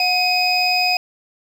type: tone cluster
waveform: triangle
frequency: 726 / 2524 / 4991 Hz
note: F#5 / D#7 / D#8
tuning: -33 / +24 / +5 cents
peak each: -18 dBFS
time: 0-0.97 s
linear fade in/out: 2 ms
effects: none